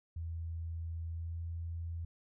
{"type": "tone with pitch glide", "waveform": "sine", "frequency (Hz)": [82.7, 83.76], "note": ["E2", "E2"], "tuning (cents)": [6, 28], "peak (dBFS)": -37, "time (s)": [0.16, 2.05], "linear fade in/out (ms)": 5, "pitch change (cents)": 22, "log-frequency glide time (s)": [1.1, 1.39], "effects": []}